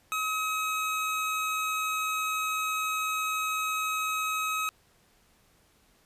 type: tone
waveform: 25% pulse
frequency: 1274 Hz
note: D#6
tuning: 41 cents sharp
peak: -24 dBFS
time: 0.12-4.69 s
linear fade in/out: 0 ms
effects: pink hiss -64 dBFS RMS until 6.05 s + resampled to 32000 Hz